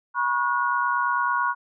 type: tone cluster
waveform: sine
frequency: 968 / 1097 / 1448 Hz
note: B5 / C#6 / F#6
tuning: -35 / -18 / -38 cents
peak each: -25 dBFS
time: 0.14-1.55 s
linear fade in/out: 50 ms
effects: none